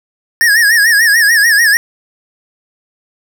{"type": "tone with vibrato", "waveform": "square", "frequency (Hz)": 1760, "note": "A6", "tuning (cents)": 0, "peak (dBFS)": -7, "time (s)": [0.41, 1.77], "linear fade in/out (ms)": 0, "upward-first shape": "sine", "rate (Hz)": 6.8, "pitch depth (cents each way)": 130, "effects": []}